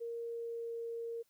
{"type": "tone with pitch glide", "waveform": "sine", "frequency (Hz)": [466.2, 463.2], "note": ["A#4", "A#4"], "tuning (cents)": [0, -11], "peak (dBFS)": -38, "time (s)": [0, 1.23], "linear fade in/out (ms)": 20, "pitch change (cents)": -11, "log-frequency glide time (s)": [0.21, 0.76], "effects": ["white hiss -75 dBFS RMS until 1.29 s"]}